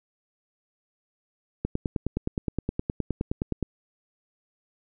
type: click train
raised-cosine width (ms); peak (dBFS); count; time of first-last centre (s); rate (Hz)
3; -13; 20; 1.65-3.627; 9.61
effects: none